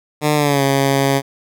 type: tone with pitch glide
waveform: 10% pulse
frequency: 150 to 137.55 Hz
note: D3 to C#3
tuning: +37 to -13 cents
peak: -5 dBFS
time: 0.21-1.22 s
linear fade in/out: 50 ms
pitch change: -150 cents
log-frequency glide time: 0.35-0.63 s
effects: none